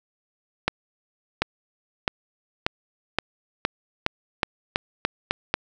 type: accelerating click train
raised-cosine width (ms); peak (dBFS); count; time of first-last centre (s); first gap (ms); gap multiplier
0.3; -4; 12; 0.68-5.54; 740; 0.89
effects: none